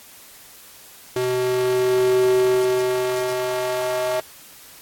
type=tone with high-pass filter sweep; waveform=square; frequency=126.2 Hz; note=B2; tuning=38 cents sharp; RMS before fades=-20 dBFS; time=1.16-4.2 s; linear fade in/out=2 ms; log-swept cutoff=290 to 580 Hz; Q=4.8; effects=white hiss -45 dBFS RMS until 4.81 s + AAC 64 kbps